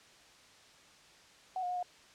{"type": "tone with pitch steps", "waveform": "sine", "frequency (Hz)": [746, 716, 723, 716], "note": ["F#5", "F5", "F#5", "F5"], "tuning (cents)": [14, 43, -40, 43], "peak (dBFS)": -33, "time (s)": [1.56, 1.828], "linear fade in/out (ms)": 2, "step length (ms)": 67, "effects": ["white hiss -59 dBFS RMS until 2.14 s", "low-pass 6000 Hz 12 dB/octave"]}